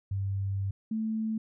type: tone pair in turn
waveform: sine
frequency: 98 / 220 Hz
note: G2 / A3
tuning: 0 / 0 cents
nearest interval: octave + major second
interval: 1400 cents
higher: second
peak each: -28 dBFS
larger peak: neither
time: 0.11-0.71 / 0.91-1.38 s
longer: first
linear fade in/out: 5 ms
effects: none